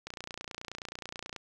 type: click train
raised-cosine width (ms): 0.2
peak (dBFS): -22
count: 39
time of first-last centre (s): 0.07-1.363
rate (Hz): 29.4
effects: none